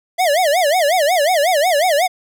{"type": "tone with vibrato", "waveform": "square", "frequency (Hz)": 651, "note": "E5", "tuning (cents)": -22, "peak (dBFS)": -13, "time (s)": [0.18, 2.08], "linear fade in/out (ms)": 20, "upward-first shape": "sine", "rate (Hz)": 5.5, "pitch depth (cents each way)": 250, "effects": []}